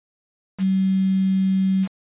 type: tone with quantisation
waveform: sine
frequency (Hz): 190.6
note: G3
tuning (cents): -48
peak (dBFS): -16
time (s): 0.58-1.88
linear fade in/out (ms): 50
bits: 6
effects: resampled to 8000 Hz